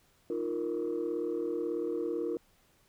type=chord; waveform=sine; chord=Eb suspended second; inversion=none; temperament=equal; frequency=311.1 / 349.2 / 466.2 Hz; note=Eb4 / F4 / Bb4; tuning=0 / 0 / 0 cents; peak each=-36 / -33 / -33 dBFS; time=0.3-2.37 s; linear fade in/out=2 ms; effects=tanh soft clip ceiling -25 dBFS + pink hiss -67 dBFS RMS until 2.88 s